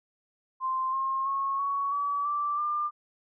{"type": "tone with pitch steps", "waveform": "sine", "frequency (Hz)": [1045, 1068.8, 1093.2, 1118.1, 1143.5, 1169.6, 1196.2], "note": ["C6", "C6", "C#6", "C#6", "D6", "D6", "D6"], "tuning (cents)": [-2, 36, -24, 15, -47, -7, 31], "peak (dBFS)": -26, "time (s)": [0.6, 2.91], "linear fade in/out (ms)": 50, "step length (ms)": 330, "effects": []}